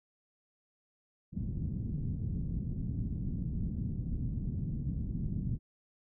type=low-pass noise; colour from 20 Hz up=white; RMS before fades=-35 dBFS; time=1.32-5.59 s; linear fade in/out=50 ms; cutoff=190 Hz; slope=24 dB/octave; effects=none